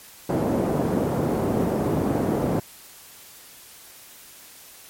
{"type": "band-pass noise", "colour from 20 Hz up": "pink", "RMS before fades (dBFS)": -23, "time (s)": [0.29, 2.6], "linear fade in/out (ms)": 5, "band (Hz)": [160, 560], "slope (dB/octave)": 12, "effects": ["white hiss -46 dBFS RMS until 4.89 s", "MP3 64 kbps"]}